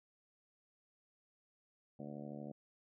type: harmonic tone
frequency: 72.8 Hz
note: D2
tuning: 15 cents flat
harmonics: 2 / 3 / 4 / 5 / 6 / 7 / 8 / 9 / 10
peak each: -51 / -48 / -52 / -57 / -62 / -55 / -54 / -60 / -60 dBFS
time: 1.99-2.52 s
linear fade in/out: 5 ms
effects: none